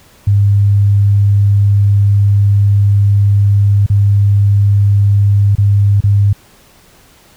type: tone with dropouts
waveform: sine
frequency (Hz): 101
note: G#2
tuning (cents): -48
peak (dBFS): -6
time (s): 0.27-6.33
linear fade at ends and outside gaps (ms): 5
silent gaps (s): 3.863-3.899 / 5.553-5.582 / 6.006-6.038
effects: pink hiss -45 dBFS RMS until 7.36 s